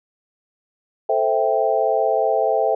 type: chord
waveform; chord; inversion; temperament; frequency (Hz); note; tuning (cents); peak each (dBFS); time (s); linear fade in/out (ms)
sine; A minor seventh; none; equal; 440 / 523.3 / 659.3 / 784; A4 / C5 / E5 / G5; 0 / 0 / 0 / 0; -22 / -22 / -20 / -22; 1.09-2.75; 5
effects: none